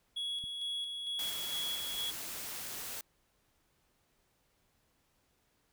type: tone with tremolo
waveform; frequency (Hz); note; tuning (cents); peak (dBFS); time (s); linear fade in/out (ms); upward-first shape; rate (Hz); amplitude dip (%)
triangle; 3350; G#7; +14; -33; 0.16-2.11; 10; square; 2.2; 35
type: click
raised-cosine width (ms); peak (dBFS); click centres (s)
5; -39; 0.44
type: noise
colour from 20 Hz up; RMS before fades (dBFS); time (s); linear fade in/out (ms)
white; -42; 1.19-3.01; 2
effects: pink hiss -74 dBFS RMS until 5.72 s